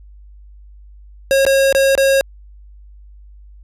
square tone with dropouts, 543 Hz, C#5, 36 cents flat, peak -11 dBFS, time 1.31-2.21 s, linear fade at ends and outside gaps 0 ms, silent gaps 1.451-1.465 / 1.726-1.749 / 1.952-1.977 s, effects added 50 Hz sine -38 dBFS peak until 3.63 s + resampled to 32000 Hz

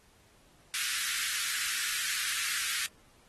pink high-pass noise, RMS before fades -33 dBFS, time 0.74-2.86 s, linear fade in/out 0 ms, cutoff 1400 Hz, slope 48 dB/octave, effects pink hiss -63 dBFS RMS until 3.28 s + AAC 32 kbps

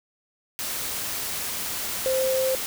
sine tone in noise, 523.3 Hz, C5, in tune, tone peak -21 dBFS, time 2.06-2.55 s, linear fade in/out 0 ms, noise white, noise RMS -30 dBFS, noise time 0.59-2.66 s, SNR +6 dB, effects none

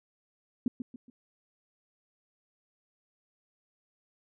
sine tone with echo, 246.9 Hz, B3, in tune, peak -23 dBFS, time 0.66-0.68 s, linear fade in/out 2 ms, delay 140 ms, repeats 3, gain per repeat -9 dB, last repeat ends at 1.1 s, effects none

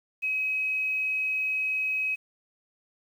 sine tone, 2543 Hz, D#7, 37 cents sharp, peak -25 dBFS, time 0.22-2.16 s, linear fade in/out 20 ms, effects 9-bit

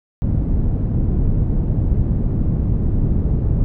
pink low-pass noise, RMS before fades -17 dBFS, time 0.22-3.64 s, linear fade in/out 0 ms, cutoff 190 Hz, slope 12 dB/octave, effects none

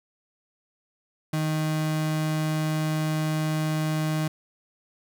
35% pulse tone, 155.7 Hz, D#3, 2 cents sharp, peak -22 dBFS, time 1.33-4.28 s, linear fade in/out 5 ms, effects none

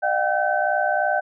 sine tone cluster, 606 / 714 / 777 / 1532 Hz, D#5 / F5 / G5 / G6, -46 / +38 / -16 / -40 cents, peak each -24 dBFS, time 0.02-1.21 s, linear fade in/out 20 ms, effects none

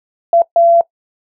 sine tone bursts at uneven times, 679 Hz, F5, 49 cents flat, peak -6 dBFS, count 2, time 0.33-0.42 / 0.56-0.81 s, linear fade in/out 2 ms, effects noise-tail reverb RT60 0.1 s tail -20 dB re dry

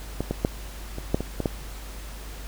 clicks, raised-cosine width 2 ms, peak -13 / -12 / -7 / -21 / -7 / -15 / -13 / -9 dBFS, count 8, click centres 0.206 / 0.31 / 0.449 / 0.984 / 1.145 / 1.206 / 1.403 / 1.458 s, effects added 50 Hz sine -36 dBFS peak until 2.47 s + pink hiss -43 dBFS RMS until 2.47 s

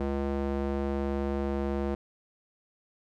square tone with band-pass filter, 69.3 Hz, C#2, in tune, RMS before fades -30 dBFS, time 0-1.95 s, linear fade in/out 5 ms, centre 400 Hz, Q 0.86, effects none

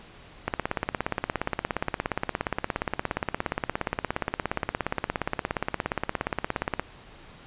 click train, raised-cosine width 0.5 ms, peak -10 dBFS, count 109, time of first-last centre 0.48-6.796 s, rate 17.1 Hz, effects pink hiss -49 dBFS RMS until 7.46 s + resampled to 8000 Hz

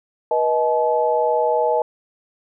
sine tone cluster, 484.2 / 627 / 859 Hz, B4 / D#5 / A5, -34 / +13 / -42 cents, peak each -20 dBFS, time 0.31-1.82 s, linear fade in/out 2 ms, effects none

